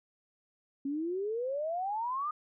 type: exponential sweep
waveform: sine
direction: up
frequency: 270 to 1244.5 Hz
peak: -31 dBFS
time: 0.85-2.31 s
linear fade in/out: 5 ms
effects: none